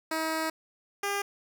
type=tone pair in turn; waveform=10% pulse; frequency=319.2 / 402.2 Hz; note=D#4 / G4; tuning=+44 / +44 cents; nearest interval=major third; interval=400 cents; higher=second; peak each=-20 / -20 dBFS; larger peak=neither; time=0.11-0.5 / 1.03-1.22 s; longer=first; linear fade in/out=5 ms; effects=none